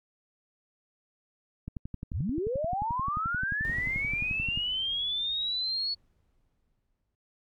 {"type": "click train", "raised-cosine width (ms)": 5, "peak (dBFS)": -24, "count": 34, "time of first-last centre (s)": [1.68, 4.575], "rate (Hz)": 11.4}
{"type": "linear sweep", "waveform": "sine", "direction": "up", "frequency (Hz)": [49, 4424], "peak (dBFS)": -28, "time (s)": [2.13, 5.95], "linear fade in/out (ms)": 20}
{"type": "noise with exponential decay", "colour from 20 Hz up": "brown", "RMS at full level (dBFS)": -39, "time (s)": [3.65, 7.15], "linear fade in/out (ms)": 0, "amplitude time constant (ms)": 760}
{"effects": ["AAC 64 kbps"]}